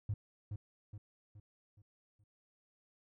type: tone with echo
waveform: triangle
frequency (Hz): 103.83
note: G#2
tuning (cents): 0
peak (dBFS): -29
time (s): 0.09-0.14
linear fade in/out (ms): 5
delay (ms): 420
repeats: 5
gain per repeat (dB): -7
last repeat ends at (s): 2.24
effects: tanh soft clip ceiling -30 dBFS